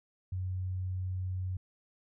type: tone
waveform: sine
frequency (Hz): 92.5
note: F#2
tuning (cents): 0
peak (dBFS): -32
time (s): 0.32-1.57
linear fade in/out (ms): 5
effects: none